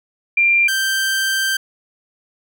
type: tone pair in turn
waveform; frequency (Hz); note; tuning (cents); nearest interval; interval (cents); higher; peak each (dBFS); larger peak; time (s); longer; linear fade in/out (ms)
sine / sawtooth; 2380 / 1566.6; D7 / G6; +22 / -2; perfect fifth; 724; first; -11 / -13; first; 0.37-0.68 / 0.68-1.57; second; 5
effects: none